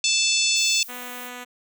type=harmonic tone; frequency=879 Hz; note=A5; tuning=2 cents flat; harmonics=3 / 4 / 5 / 6 / 7 / 8 / 9; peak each=-24 / -25 / -26 / -27 / -27 / -28 / -29 dBFS; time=0.04-0.83 s; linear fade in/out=2 ms
type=noise; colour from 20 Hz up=violet; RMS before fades=-40 dBFS; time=0.54-1.31 s; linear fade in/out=50 ms
type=tone; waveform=5% pulse; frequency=247.1 Hz; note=B3; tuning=1 cent sharp; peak=-23 dBFS; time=0.88-1.45 s; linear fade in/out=20 ms
effects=none